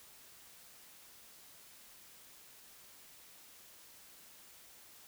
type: silence
effects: white hiss -58 dBFS RMS until 5.07 s